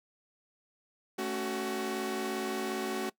sawtooth chord, F# minor, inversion first, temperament equal with one note detuned, 220 / 277.2 / 374.7 Hz, A3 / C#4 / F#4, 0 / 0 / +22 cents, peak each -34 / -35 / -30 dBFS, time 1.18-3.1 s, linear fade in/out 10 ms, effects noise-tail reverb RT60 0.1 s tail -21 dB re dry

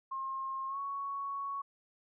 sine tone with pitch glide, 1069 to 1112.5 Hz, C6 to C#6, +37 to +6 cents, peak -35 dBFS, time 0.11-1.62 s, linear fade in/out 10 ms, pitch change +69 cents, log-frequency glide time 0.68-0.78 s, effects none

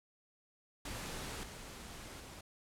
pink noise with level steps, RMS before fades -43 / -49 / -51 dBFS, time 0.85-2.41 s, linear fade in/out 5 ms, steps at 1.43 / 2.2 s, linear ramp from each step 5 ms, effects low-pass 11000 Hz 12 dB/octave

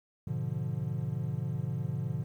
triangle chord, G# diminished seventh, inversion none, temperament equal, 103.83 / 123.47 / 146.83 / 174.61 Hz, G#2 / B2 / D3 / F3, 0 / 0 / 0 / 0 cents, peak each -37 / -33 / -33 / -37 dBFS, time 0.27-2.24 s, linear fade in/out 5 ms, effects 11-bit

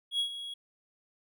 triangle tone with ADSR envelope, 3322 Hz, G#7, in tune, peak -24 dBFS, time 0.11-0.54 s, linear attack 82 ms, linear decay 96 ms, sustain -12 dB, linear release 5 ms, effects none

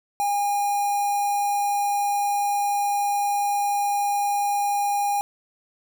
square tone with notch filter, 813 Hz, G#5, 37 cents flat, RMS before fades -23 dBFS, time 0.2-5.21 s, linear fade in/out 0 ms, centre 3200 Hz, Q 0.66, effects none

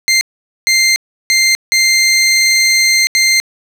20% pulse tone bursts at uneven times, 2093 Hz, C7, in tune, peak -3 dBFS, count 5, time 0.08-0.21 / 0.67-0.96 / 1.3-1.55 / 1.72-3.07 / 3.15-3.4 s, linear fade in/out 0 ms, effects low-pass 12000 Hz 12 dB/octave

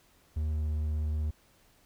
triangle tone with pitch glide, 76.9 to 76.37 Hz, D#2 to D#2, -20 to -32 cents, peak -26 dBFS, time 0.36-1.31 s, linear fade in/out 10 ms, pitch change -12 cents, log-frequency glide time 0.54-0.62 s, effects pink hiss -64 dBFS RMS until 1.85 s

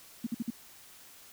sine tone bursts, 232.7 Hz, A#3, 3 cents flat, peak -29 dBFS, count 4, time 0.24-0.504 s, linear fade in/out 5 ms, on 27 ms, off 52 ms, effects white hiss -54 dBFS RMS until 1.32 s

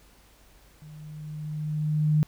sine tone with level ramp, 152.4 Hz, D#3, 36 cents flat, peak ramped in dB -43 to -17 dBFS, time 0.82-2.23 s, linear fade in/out 0 ms, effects added 50 Hz sine -58 dBFS peak until 2.27 s + pink hiss -58 dBFS RMS until 2.27 s

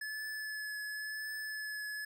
square tone with vibrato, 1720 Hz, A6, 40 cents flat, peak -39 dBFS, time 0.01-2.05 s, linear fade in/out 5 ms, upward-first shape triangle, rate 0.94 Hz, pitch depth 18 cents each way, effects none

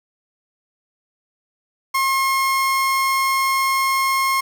30% pulse tone, 1074 Hz, C6, 45 cents sharp, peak -14 dBFS, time 1.94-4.41 s, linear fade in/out 10 ms, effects 7-bit

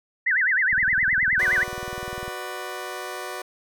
sine tone with vibrato, 1760 Hz, A6, in tune, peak -18 dBFS, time 0.26-1.64 s, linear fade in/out 10 ms, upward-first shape sine, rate 9.6 Hz, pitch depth 280 cents each way
click train, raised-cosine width 5 ms, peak -26 dBFS, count 32, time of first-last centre 0.73-2.28 s, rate 20 Hz
15% pulse chord, B minor, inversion second, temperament just, 370.4 / 493.9 / 592.7 Hz, F#4 / B4 / D5, +2 / 0 / +16 cents, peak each -28 / -30 / -30 dBFS, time 1.39-3.42 s, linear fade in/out 5 ms
effects none

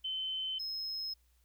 sine / triangle tone pair in turn, 3065 / 5155 Hz, G7 / E8, -40 / -40 cents, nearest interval major sixth, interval 900 cents, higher second, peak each -34 / -35 dBFS, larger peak first, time 0.04-0.59 / 0.59-1.14 s, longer neither, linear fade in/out 10 ms, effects added 60 Hz sine -67 dBFS peak until 1.44 s + white hiss -75 dBFS RMS until 1.44 s

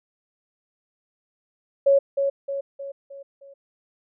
sine tone with echo, 554.4 Hz, C#5, in tune, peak -13 dBFS, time 1.86-1.99 s, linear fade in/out 10 ms, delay 310 ms, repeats 5, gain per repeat -6 dB, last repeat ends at 3.54 s, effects none

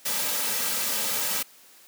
white noise with comb filter, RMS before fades -27 dBFS, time 0.05-1.43 s, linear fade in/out 10 ms, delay 2.8 ms, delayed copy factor -0.6, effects white hiss -53 dBFS RMS until 1.87 s + high-pass 200 Hz 12 dB/octave

